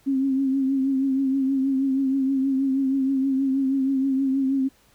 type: tone with vibrato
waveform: sine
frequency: 268.8 Hz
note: C4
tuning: 47 cents sharp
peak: -19 dBFS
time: 0.06-4.69 s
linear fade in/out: 20 ms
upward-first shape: triangle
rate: 6.3 Hz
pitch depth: 50 cents each way
effects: pink hiss -59 dBFS RMS until 4.94 s